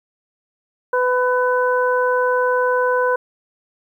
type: harmonic tone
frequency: 500 Hz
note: B4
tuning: 21 cents sharp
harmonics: 1 / 2 / 3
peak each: -17 / -20 / -22 dBFS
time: 0.93-3.16 s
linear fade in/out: 5 ms
effects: 9-bit